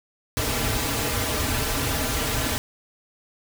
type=noise with comb filter; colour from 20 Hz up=pink; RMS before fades=-25 dBFS; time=0.37-2.58 s; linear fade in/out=0 ms; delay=5.5 ms; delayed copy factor=-1; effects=none